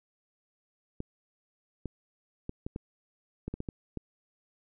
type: clicks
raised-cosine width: 3 ms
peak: -22 dBFS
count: 10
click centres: 1.004 / 1.857 / 2.494 / 2.665 / 2.761 / 3.48 / 3.54 / 3.604 / 3.688 / 3.973 s
effects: none